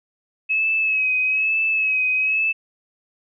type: tone with vibrato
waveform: sine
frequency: 2571 Hz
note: E7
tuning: 44 cents flat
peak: -17 dBFS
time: 0.49-2.53 s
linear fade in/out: 20 ms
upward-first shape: sine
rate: 1.1 Hz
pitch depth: 40 cents each way
effects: none